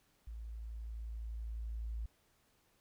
sine tone with level ramp, 55.9 Hz, A1, 28 cents sharp, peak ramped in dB -43 to -37 dBFS, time 0.27-2.06 s, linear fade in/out 5 ms, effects pink hiss -73 dBFS RMS until 2.8 s

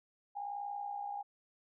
sine tone with amplitude modulation, 813 Hz, G#5, 37 cents flat, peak -35 dBFS, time 0.35-1.23 s, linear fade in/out 20 ms, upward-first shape sine, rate 60.9 Hz, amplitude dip 60%, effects none

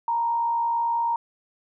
sine tone with frequency modulation, 932.3 Hz, A#5, in tune, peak -21 dBFS, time 0.08-1.16 s, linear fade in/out 2 ms, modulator 58.4 Hz, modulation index 0.31, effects none

